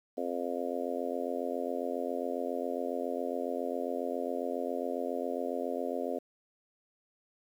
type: harmonic tone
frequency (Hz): 87.31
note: F2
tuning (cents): 0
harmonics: 3 / 4 / 5 / 6 / 7 / 8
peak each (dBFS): -38 / -41 / -38 / -38 / -38 / -41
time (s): 0.17-6.19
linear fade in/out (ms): 10
effects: 10-bit